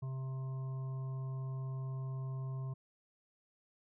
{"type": "harmonic tone", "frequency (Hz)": 132.1, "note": "C3", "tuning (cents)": 17, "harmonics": [1, 3, 5, 7, 8], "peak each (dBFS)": [-37, -56, -58, -64, -57], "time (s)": [0.02, 2.74], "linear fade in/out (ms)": 10, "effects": []}